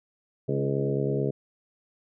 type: harmonic tone with a mistuned harmonic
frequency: 69.3 Hz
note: C#2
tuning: in tune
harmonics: 2 / 3 / 4 / 5 / 6 / 7 / 8 / 9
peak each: -28 / -34 / -34 / -35 / -29 / -33 / -42 / -37 dBFS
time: 0.48-1.31 s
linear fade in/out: 10 ms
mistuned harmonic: 5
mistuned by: -19 cents
effects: none